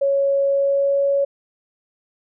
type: tone with pitch glide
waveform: sine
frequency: 554.4 to 558.3 Hz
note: C#5 to C#5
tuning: 0 to +12 cents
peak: -15 dBFS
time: 0.01-1.25 s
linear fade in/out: 10 ms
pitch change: +12 cents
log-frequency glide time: 0.46-1.01 s
effects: none